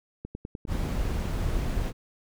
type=click train; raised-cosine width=3 ms; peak=-23 dBFS; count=11; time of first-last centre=0.25-1.255 s; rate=9.95 Hz
type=noise; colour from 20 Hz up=brown; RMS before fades=-28 dBFS; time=0.67-1.93 s; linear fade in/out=50 ms
effects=none